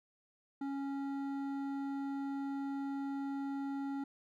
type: tone with hard clipping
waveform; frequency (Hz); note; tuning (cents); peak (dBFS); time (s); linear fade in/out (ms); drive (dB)
sine; 276.6; C#4; -4; -38; 0.61-4.04; 5; 10
effects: none